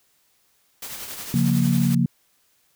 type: noise with tremolo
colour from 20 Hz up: white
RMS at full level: -33 dBFS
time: 0.82-1.95 s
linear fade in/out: 5 ms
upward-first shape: sine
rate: 11 Hz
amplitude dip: 40%
type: chord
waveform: sine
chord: Bb minor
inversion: first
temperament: equal with one note detuned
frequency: 138.59 / 176.64 / 233.1 Hz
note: Db3 / F3 / Bb3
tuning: 0 / +20 / 0 cents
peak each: -21 dBFS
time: 1.34-2.06 s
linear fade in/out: 2 ms
effects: white hiss -64 dBFS RMS until 2.75 s